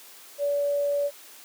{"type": "tone", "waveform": "sine", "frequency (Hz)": 573, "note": "D5", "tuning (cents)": -43, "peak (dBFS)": -22, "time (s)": [0.38, 1.11], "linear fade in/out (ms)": 50, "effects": ["white hiss -48 dBFS RMS until 1.44 s", "high-pass 300 Hz 12 dB/octave"]}